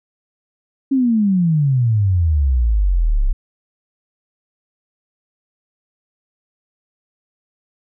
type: exponential sweep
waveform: sine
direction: down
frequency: 277.2 to 31.32 Hz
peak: -12 dBFS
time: 0.91-3.33 s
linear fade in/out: 10 ms
effects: none